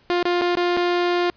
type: tone with dropouts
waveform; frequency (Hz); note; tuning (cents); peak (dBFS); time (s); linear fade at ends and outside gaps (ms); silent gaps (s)
sawtooth; 352; F4; +14; -14; 0.1-1.3; 0; 0.228-0.254 / 0.413-0.419 / 0.553-0.571 / 0.767-0.772
effects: pink hiss -57 dBFS RMS until 1.36 s + resampled to 11025 Hz